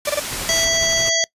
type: low-pass noise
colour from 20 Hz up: white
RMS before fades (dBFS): -28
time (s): 0.05-0.65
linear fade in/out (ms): 5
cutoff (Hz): 10000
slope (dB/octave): 12
type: tone bursts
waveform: 40% pulse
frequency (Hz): 587.3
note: D5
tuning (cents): 0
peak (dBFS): -16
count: 3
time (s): 0.07-0.197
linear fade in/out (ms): 5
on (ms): 27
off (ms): 23
type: noise with tremolo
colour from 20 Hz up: pink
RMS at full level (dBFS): -29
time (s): 0.31-1.1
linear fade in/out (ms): 10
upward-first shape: sine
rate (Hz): 12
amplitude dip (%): 35
type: harmonic tone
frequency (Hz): 659.3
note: E5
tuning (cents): 0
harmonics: 1 / 3 / 5 / 7 / 9 / 10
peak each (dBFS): -23 / -23 / -23 / -23 / -23 / -23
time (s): 0.49-1.24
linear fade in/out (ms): 0
effects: noise-tail reverb RT60 0.1 s tail -22 dB re dry + resampled to 32000 Hz